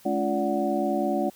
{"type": "tone cluster", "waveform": "sine", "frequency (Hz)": [212.8, 281.8, 346.6, 580, 741], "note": ["G#3", "C#4", "F4", "D5", "F#5"], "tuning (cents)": [42, 29, -13, -22, 2], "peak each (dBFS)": -29, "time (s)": [0.05, 1.3], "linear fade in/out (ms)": 10, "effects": ["white hiss -54 dBFS RMS until 1.35 s"]}